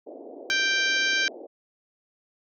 pink band-pass noise, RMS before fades -42 dBFS, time 0.06-1.47 s, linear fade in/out 10 ms, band 280 to 690 Hz, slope 48 dB/octave
harmonic tone, 784 Hz, G5, in tune, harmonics 2 / 3 / 4 / 5 / 6 / 7 / 8, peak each -24 / -28 / -30 / -32 / -34 / -35 / -36 dBFS, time 0.5-1.28 s, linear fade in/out 0 ms
effects none

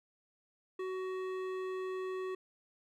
sine tone with hard clipping, 374 Hz, F#4, 19 cents sharp, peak -38 dBFS, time 0.79-2.35 s, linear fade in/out 5 ms, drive 13 dB, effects none

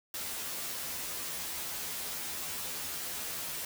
white noise with comb filter, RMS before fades -38 dBFS, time 0.14-3.65 s, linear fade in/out 2 ms, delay 12 ms, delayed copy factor +0.85, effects none

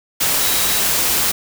sine tone in noise, 3880 Hz, B7, 31 cents flat, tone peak -27 dBFS, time 0.4-0.8 s, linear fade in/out 10 ms, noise white, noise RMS -17 dBFS, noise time 0.2-1.32 s, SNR -13 dB, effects none

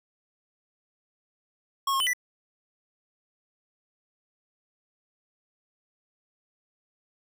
square tone with pitch steps, 1095 / 1078 / 3025 / 1975 Hz, C#6 / C#6 / F#7 / B6, -22 / -49 / +38 / 0 cents, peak -24 dBFS, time 1.87-2.134 s, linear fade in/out 5 ms, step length 66 ms, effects none

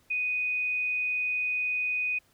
sine tone, 2489 Hz, D#7, in tune, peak -26 dBFS, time 0.1-2.19 s, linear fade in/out 10 ms, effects pink hiss -65 dBFS RMS until 2.33 s

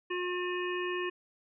harmonic tone, 359 Hz, F4, 48 cents sharp, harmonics 1 / 3 / 5 / 7 / 8, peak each -33 / -39 / -39 / -41 / -44 dBFS, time 0.1-1.1 s, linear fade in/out 10 ms, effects none

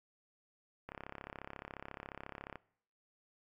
click train, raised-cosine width 0.5 ms, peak -29 dBFS, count 58, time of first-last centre 0.89-2.557 s, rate 34.2 Hz, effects noise-tail reverb RT60 0.7 s tail -23 dB re dry + AAC 64 kbps

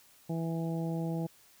harmonic tone, 164.81 Hz, E3, in tune, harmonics 1 / 2 / 3 / 4 / 5, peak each -32 / -38 / -42 / -44 / -46 dBFS, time 0.29-1.27 s, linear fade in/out 10 ms, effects white hiss -61 dBFS RMS until 1.6 s

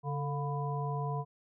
harmonic tone with a mistuned harmonic, 142 Hz, C#3, 42 cents sharp, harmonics 1 / 3 / 5 / 7, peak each -33 / -41 / -41 / -39 dBFS, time 0.03-1.25 s, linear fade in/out 50 ms, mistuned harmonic 3, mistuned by +71 cents, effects none

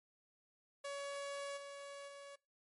sawtooth tone with level steps, 563 Hz, C#5, 27 cents sharp, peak -38 / -44 / -47 dBFS, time 0.84-2.36 s, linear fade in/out 10 ms, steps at 1.56 / 2.07 s, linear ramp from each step 20 ms, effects noise-tail reverb RT60 0.3 s tail -24 dB re dry + MP3 48 kbps

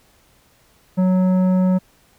sine tone with tanh clipping, 184.9 Hz, F#3, 1 cent flat, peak -15 dBFS, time 0.97-1.79 s, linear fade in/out 20 ms, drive 11 dB, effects pink hiss -56 dBFS RMS until 2.18 s

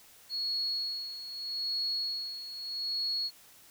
sine tone with tremolo, 4338 Hz, C#8, 38 cents flat, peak -29 dBFS, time 0.29-3.31 s, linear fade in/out 50 ms, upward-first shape sine, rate 0.8 Hz, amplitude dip 70%, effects white hiss -57 dBFS RMS until 3.7 s

